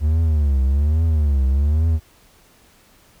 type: tone with vibrato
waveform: triangle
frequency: 73.42 Hz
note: D2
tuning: in tune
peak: -12 dBFS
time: 0-2 s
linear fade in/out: 50 ms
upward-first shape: triangle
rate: 1.2 Hz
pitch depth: 210 cents each way
effects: pink hiss -53 dBFS RMS until 3.2 s